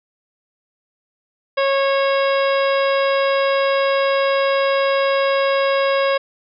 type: harmonic tone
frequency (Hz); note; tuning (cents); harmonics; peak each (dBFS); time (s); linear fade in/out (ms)
548; C#5; -20; 1 / 2 / 3 / 4 / 5 / 6 / 7 / 9; -16 / -22 / -26 / -28 / -30 / -32 / -33 / -35; 1.57-6.18; 10
effects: none